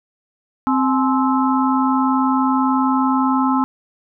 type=harmonic tone with a mistuned harmonic; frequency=261.6 Hz; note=C4; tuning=in tune; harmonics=1 / 3 / 4 / 5; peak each=-16 / -21 / -22 / -23 dBFS; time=0.67-3.64 s; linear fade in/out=0 ms; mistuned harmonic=3; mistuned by=+140 cents; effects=none